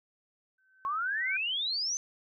sine tone with exponential growth, 1534 Hz, G6, 38 cents flat, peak -30 dBFS, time 0.58-1.37 s, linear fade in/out 5 ms, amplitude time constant 170 ms
sine exponential sweep, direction up, 1070 to 6272 Hz, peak -29 dBFS, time 0.85-1.97 s, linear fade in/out 0 ms
effects none

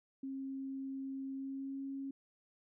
sine tone with pitch glide, 269.1 to 272.7 Hz, C4 to C#4, +49 to -28 cents, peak -39 dBFS, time 0.23-2.11 s, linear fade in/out 5 ms, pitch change +23 cents, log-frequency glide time 1.34-1.82 s, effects none

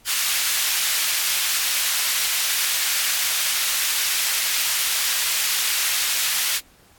pink high-pass noise, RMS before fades -22 dBFS, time 0.05-6.61 s, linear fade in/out 50 ms, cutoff 2200 Hz, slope 12 dB/octave, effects pink hiss -54 dBFS RMS until 6.98 s + AAC 64 kbps

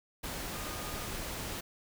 sine tone in noise, 1226 Hz, D#6, 26 cents flat, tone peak -48 dBFS, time 0.52-1.07 s, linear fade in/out 10 ms, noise pink, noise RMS -39 dBFS, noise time 0.23-1.61 s, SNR -12 dB, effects none

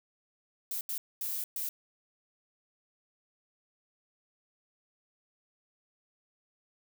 violet noise bursts at uneven times, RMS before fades -35 dBFS, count 4, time 0.71-0.81 / 0.89-0.98 / 1.21-1.44 / 1.56-1.69 s, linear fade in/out 2 ms, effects none

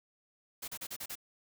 white noise bursts, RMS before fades -41 dBFS, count 6, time 0.62-1.155 s, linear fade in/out 10 ms, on 60 ms, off 35 ms, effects none

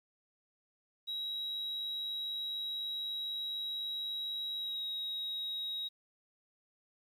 sine tone with pitch glide, 3851 to 3805 Hz, B7 to A#7, -44 to +35 cents, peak -34 dBFS, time 1.07-5.89 s, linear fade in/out 20 ms, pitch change -21 cents, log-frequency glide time 4.56-4.84 s, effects tanh soft clip ceiling -33 dBFS + 11-bit

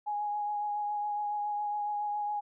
sine tone with vibrato, 830.6 Hz, G#5, in tune, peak -30 dBFS, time 0.06-2.41 s, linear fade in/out 20 ms, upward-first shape triangle, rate 7.2 Hz, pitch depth 19 cents each way, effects none

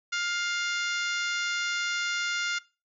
harmonic tone with a mistuned harmonic, 703 Hz, F5, 11 cents sharp, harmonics 2 / 3 / 4 / 5 / 6 / 7 / 8 / 9 / 10, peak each -30 / -34 / -36 / -38 / -40 / -41 / -42 / -43 / -44 dBFS, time 0.12-2.59 s, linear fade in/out 10 ms, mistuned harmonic 9, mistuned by +19 cents, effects noise-tail reverb RT60 0.3 s tail -21 dB re dry

